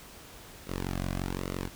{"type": "tone with flanger", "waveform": "sawtooth", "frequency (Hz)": 45.83, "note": "F#1", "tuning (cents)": -16, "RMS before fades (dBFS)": -34, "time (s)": [0.66, 1.7], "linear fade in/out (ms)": 50, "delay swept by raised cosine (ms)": [1.2, 2.3], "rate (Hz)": 1.2, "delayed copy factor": -0.85, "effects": ["pink hiss -49 dBFS RMS until 1.75 s"]}